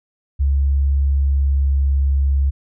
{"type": "tone with pitch glide", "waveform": "sine", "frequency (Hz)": [69.3, 68.86], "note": ["C#2", "C#2"], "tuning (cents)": [0, -11], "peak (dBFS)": -13, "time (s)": [0.39, 2.51], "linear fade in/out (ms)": 20, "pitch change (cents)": -11, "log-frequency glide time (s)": [1.19, 1.69], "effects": []}